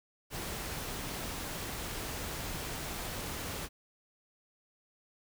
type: noise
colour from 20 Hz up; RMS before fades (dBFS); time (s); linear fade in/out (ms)
pink; -39; 0.3-3.69; 50
effects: none